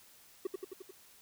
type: tone with echo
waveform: triangle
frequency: 378.9 Hz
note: F#4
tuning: 41 cents sharp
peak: -29 dBFS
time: 0.45-0.47 s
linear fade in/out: 5 ms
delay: 88 ms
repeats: 5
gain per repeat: -3 dB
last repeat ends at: 0.91 s
effects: white hiss -60 dBFS RMS until 1.21 s